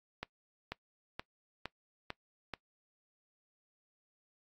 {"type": "accelerating click train", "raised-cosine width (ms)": 0.3, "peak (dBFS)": -22, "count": 6, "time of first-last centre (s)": [0.23, 2.537], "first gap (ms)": 490, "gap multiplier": 0.97, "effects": ["noise-tail reverb RT60 0.1 s tail -22 dB re dry", "AAC 32 kbps"]}